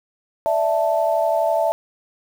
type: chord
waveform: sine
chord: D suspended second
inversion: none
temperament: equal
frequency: 587.3 / 659.3 / 880 Hz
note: D5 / E5 / A5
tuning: 0 / 0 / 0 cents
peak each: -23 / -18 / -23 dBFS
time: 0.46-1.72 s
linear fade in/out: 0 ms
effects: 7-bit